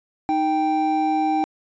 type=tone pair together; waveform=triangle; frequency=311.1 / 783.9 Hz; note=D#4 / G5; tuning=0 / 0 cents; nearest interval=octave + major third; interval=1600 cents; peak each=-20 / -18 dBFS; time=0.29-1.44 s; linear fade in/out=0 ms; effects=resampled to 16000 Hz